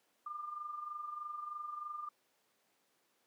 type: tone with amplitude modulation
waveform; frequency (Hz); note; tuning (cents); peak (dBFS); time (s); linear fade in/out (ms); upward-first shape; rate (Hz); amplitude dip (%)
sine; 1201; D6; +38; -38; 0.26-2.09; 5; sine; 23.2; 60
effects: pink hiss -75 dBFS RMS until 3.26 s + high-pass 300 Hz 12 dB/octave